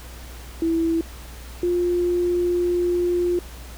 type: tone pair in turn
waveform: sine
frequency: 329.6 / 352.2 Hz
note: E4 / F4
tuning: 0 / +15 cents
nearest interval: minor second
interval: 115 cents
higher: second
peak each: -18 dBFS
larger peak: neither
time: 0.62-1.01 / 1.63-3.39 s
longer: second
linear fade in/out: 2 ms
effects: added 60 Hz sine -37 dBFS peak until 3.77 s + pink hiss -43 dBFS RMS until 3.77 s